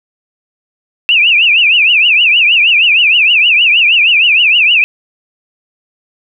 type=tone with vibrato; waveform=sine; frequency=2637 Hz; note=E7; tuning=in tune; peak=-5 dBFS; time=1.09-4.84 s; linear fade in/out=0 ms; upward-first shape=triangle; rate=6.4 Hz; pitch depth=220 cents each way; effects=none